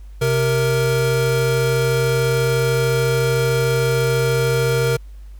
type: tone pair together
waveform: square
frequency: 130.81 / 466.2 Hz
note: C3 / A#4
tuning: 0 / 0 cents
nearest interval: octave + minor seventh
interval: 2200 cents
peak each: -19 dBFS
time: 0.21-4.97 s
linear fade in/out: 10 ms
effects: added 50 Hz sine -34 dBFS peak until 5.39 s + pink hiss -58 dBFS RMS until 5.39 s